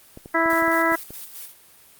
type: clicks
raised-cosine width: 2 ms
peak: -25 dBFS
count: 8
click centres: 0.174 / 0.259 / 0.459 / 0.531 / 0.624 / 0.68 / 0.921 / 1.106 s
type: harmonic tone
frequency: 329.6 Hz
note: E4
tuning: in tune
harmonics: 1 / 2 / 3 / 4 / 5 / 6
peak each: -24 / -24 / -24 / -24 / -24 / -24 dBFS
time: 0.34-0.96 s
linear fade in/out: 10 ms
type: noise with tremolo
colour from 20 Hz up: blue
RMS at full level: -36 dBFS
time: 0.5-1.52 s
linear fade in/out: 0 ms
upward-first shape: square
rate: 4.7 Hz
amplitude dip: 55%
effects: white hiss -51 dBFS RMS until 1.99 s + Opus 32 kbps